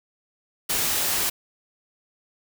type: noise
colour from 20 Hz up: white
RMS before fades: -24 dBFS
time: 0.69-1.3 s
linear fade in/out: 10 ms
effects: none